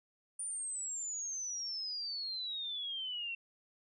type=exponential sweep; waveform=sine; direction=down; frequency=9397 to 2700 Hz; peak=-37 dBFS; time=0.39-3.35 s; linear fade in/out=5 ms; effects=none